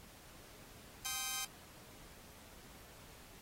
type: chord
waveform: 5% pulse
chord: C minor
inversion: second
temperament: just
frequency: 784.9 / 1046.5 / 1255.8 Hz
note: G5 / C6 / Eb6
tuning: +2 / 0 / +16 cents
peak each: -31 / -33 / -31 dBFS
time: 1.05-1.45 s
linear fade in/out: 5 ms
effects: pink hiss -58 dBFS RMS until 3.41 s + AAC 48 kbps